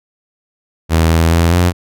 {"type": "tone with pitch steps", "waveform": "sawtooth", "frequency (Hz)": [81.4, 82.2, 83.9, 88.2], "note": ["E2", "E2", "E2", "F2"], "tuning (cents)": [-21, -4, 31, 18], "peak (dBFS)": -5, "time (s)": [0.89, 1.73], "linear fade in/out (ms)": 50, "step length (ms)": 210, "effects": []}